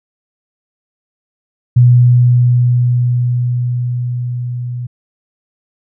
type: tone with level ramp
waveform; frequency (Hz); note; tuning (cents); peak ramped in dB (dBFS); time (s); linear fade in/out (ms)
sine; 122.7; B2; -11; -3 to -19; 1.76-4.87; 10
effects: none